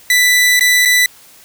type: tone with dropouts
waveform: sawtooth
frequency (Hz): 1982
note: B6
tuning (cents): +6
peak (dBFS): -5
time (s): 0.1-1.06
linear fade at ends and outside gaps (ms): 2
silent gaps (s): 0.595-0.608 / 0.852-0.856
effects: white hiss -43 dBFS RMS until 1.44 s